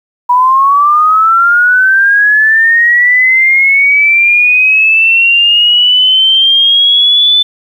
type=linear sweep; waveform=sine; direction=up; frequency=971 to 3520 Hz; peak=-4 dBFS; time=0.29-7.43 s; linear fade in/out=10 ms; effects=7-bit